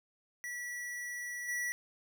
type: tone with level steps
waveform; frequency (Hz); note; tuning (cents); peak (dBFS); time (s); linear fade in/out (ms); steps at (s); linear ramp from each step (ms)
square; 1946; B6; -26; -39 / -34; 0.44-1.72; 0; 1.48; 10
effects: 11-bit